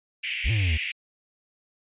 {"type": "band-pass noise", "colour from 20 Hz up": "white", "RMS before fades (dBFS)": -31, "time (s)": [0.23, 0.92], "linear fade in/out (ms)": 10, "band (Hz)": [2100, 2900], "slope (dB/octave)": 48}
{"type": "exponential two-way sweep", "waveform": "triangle", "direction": "up then down", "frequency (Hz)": [37.87, 117.1, 72.8], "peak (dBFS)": -19, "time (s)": [0.44, 0.78], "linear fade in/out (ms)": 20, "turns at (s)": 0.51}
{"effects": ["resampled to 8000 Hz"]}